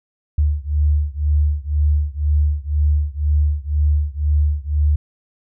sine beating tone pair, 73.42 / 75.42 Hz, D2 / D2, 0 / +47 cents, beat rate 2 Hz, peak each -17 / -18 dBFS, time 0.38-4.96 s, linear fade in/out 5 ms, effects none

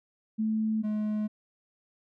sine / triangle tone pair in turn, 218.4 / 212.6 Hz, A3 / G#3, -13 / +41 cents, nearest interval unison, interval 46 cents, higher first, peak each -25 dBFS, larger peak neither, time 0.38-0.83 / 0.83-1.28 s, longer neither, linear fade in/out 20 ms, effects none

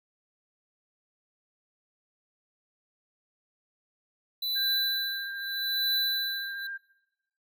square tone with tremolo, 3985 Hz, B7, 15 cents sharp, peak -25 dBFS, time 4.42-6.67 s, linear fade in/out 5 ms, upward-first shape triangle, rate 0.82 Hz, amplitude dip 95%
sine tone with vibrato, 1595 Hz, G6, 30 cents sharp, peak -34 dBFS, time 4.55-6.78 s, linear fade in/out 20 ms, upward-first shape sine, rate 14 Hz, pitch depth 14 cents each way
effects noise-tail reverb RT60 1.0 s tail -24 dB re dry

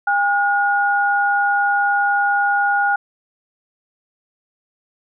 sine tone pair together, 808.1 / 1438 Hz, G#5 / F#6, -48 / -50 cents, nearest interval minor seventh, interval 998 cents, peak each -17 dBFS, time 0.07-2.96 s, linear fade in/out 5 ms, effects none

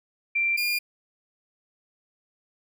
sine / 30% pulse tone pair in turn, 2359 / 2414 Hz, D7 / D7, +7 / +47 cents, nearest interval unison, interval 40 cents, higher second, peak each -21 dBFS, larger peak neither, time 0.35-0.57 / 0.57-0.79 s, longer neither, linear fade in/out 10 ms, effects none

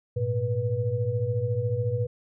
sine tone cluster, 104.5 / 118.5 / 488 Hz, G#2 / A#2 / B4, +11 / +29 / -21 cents, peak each -29 / -27 / -29 dBFS, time 0.16-2.07 s, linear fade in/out 10 ms, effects none

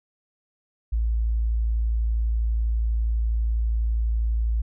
sine tone, 56.1 Hz, A1, 34 cents sharp, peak -20 dBFS, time 0.92-4.62 s, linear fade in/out 10 ms, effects none

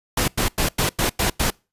pink noise bursts, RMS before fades -20 dBFS, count 7, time 0.17-1.504 s, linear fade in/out 5 ms, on 110 ms, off 94 ms, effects noise-tail reverb RT60 0.3 s tail -26 dB re dry + resampled to 32000 Hz

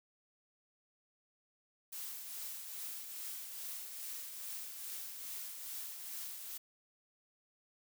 blue noise with tremolo, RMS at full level -43 dBFS, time 1.92-6.58 s, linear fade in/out 10 ms, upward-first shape triangle, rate 2.4 Hz, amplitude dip 45%, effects none

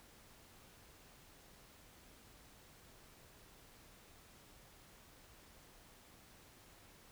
silence, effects pink hiss -62 dBFS RMS until 7.11 s

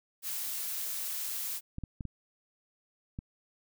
blue noise, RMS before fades -36 dBFS, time 0.22-1.61 s, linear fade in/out 50 ms
clicks, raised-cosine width 5 ms, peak -25 dBFS, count 5, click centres 1.784 / 1.837 / 2.008 / 2.053 / 3.189 s
effects none

